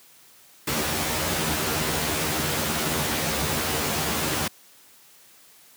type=noise with comb filter; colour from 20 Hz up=pink; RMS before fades=-25 dBFS; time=0.67-4.48 s; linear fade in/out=5 ms; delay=13 ms; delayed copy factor=+1; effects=white hiss -53 dBFS RMS until 5.76 s + high-pass 100 Hz 12 dB/octave